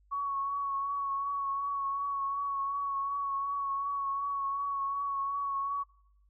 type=tone with vibrato; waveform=sine; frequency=1114 Hz; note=C#6; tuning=8 cents sharp; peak=-30 dBFS; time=0.11-5.84 s; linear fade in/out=20 ms; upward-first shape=triangle; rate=2.7 Hz; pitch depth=26 cents each way; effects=noise-tail reverb RT60 0.7 s tail -20 dB re dry + added 50 Hz sine -62 dBFS peak until 6.29 s